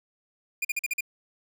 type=tone bursts; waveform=45% pulse; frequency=2418 Hz; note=D7; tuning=50 cents sharp; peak=-25 dBFS; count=6; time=0.62-1.008 s; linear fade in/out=5 ms; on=28 ms; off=44 ms; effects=none